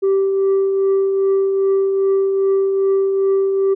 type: tone with tremolo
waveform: sine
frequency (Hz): 389.3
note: G4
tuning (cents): -12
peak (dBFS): -9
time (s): 0.02-3.75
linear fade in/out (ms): 20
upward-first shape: triangle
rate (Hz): 2.5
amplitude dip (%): 45
effects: tanh soft clip ceiling -11 dBFS